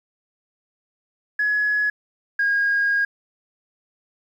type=tone pair in turn; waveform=sine; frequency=1688 / 1631.4 Hz; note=G#6 / G#6; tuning=+28 / -31 cents; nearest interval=minor second; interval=59 cents; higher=first; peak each=-17 / -16 dBFS; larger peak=second; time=1.39-1.9 / 2.39-3.05 s; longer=second; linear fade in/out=5 ms; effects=tanh soft clip ceiling -13 dBFS + 9-bit